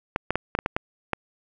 clicks, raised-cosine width 0.5 ms, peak -8 dBFS, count 8, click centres 0.161 / 0.306 / 0.356 / 0.551 / 0.589 / 0.661 / 0.765 / 1.133 s, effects none

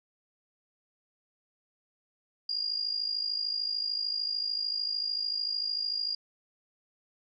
sine tone with amplitude modulation, 4826 Hz, D8, 46 cents sharp, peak -26 dBFS, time 2.49-6.15 s, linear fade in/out 5 ms, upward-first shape sine, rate 53.4 Hz, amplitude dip 70%, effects none

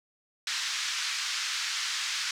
white band-pass noise, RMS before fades -32 dBFS, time 0.47-2.31 s, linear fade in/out 2 ms, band 1300 to 6000 Hz, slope 24 dB/octave, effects none

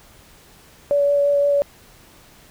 sine tone with vibrato, 571 Hz, D5, 49 cents flat, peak -14 dBFS, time 0.91-1.62 s, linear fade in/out 0 ms, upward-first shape sine, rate 5.8 Hz, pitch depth 10 cents each way, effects pink hiss -49 dBFS RMS until 2.5 s

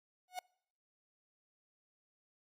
45% pulse tone with exponential growth, 731 Hz, F#5, 21 cents flat, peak -35 dBFS, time 0.28-0.39 s, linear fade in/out 2 ms, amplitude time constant 22 ms, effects noise-tail reverb RT60 0.7 s tail -26 dB re dry + AAC 48 kbps

